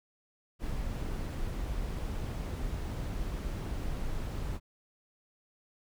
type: noise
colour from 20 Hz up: brown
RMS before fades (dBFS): -35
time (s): 0.59-4.6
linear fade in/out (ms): 50
effects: none